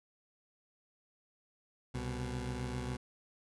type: tone pair together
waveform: 20% pulse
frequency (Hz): 65.53 / 123.7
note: C2 / B2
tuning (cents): +3 / +3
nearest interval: major seventh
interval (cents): 1100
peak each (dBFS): -35 / -34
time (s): 1.94-2.97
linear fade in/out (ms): 10
effects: resampled to 24000 Hz